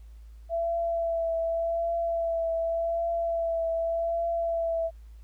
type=tone with vibrato; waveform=sine; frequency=668 Hz; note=E5; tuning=23 cents sharp; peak=-25 dBFS; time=0.49-4.91 s; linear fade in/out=50 ms; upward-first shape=triangle; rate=0.86 Hz; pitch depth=23 cents each way; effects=added 55 Hz sine -44 dBFS peak until 5.23 s + pink hiss -68 dBFS RMS until 5.23 s